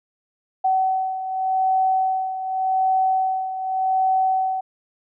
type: beating tone pair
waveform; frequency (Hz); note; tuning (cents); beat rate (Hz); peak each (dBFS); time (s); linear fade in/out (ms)
sine; 757 / 757.86; F#5 / F#5; +39 / +41; 0.86; -19 / -25; 0.64-4.61; 10
effects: none